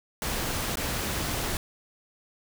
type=noise with dropouts; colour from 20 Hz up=pink; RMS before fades=-30 dBFS; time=0.22-1.57 s; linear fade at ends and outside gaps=1 ms; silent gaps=0.756-0.771 s; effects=none